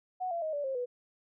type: tone with pitch steps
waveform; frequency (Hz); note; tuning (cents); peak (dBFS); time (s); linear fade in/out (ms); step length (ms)
sine; 738 / 680.7 / 627.8 / 579 / 534 / 492.6; F#5 / F5 / D#5 / D5 / C5 / B4; -5 / -45 / +15 / -25 / +35 / -5; -31; 0.2-0.86; 20; 110
effects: none